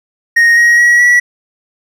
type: tone with pitch steps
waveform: triangle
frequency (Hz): 1864.7 / 1889.6 / 1914.9 / 1940.5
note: A#6 / A#6 / A#6 / B6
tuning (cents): 0 / +23 / +46 / -31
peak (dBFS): -3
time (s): 0.36-1.2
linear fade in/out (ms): 10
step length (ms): 210
effects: none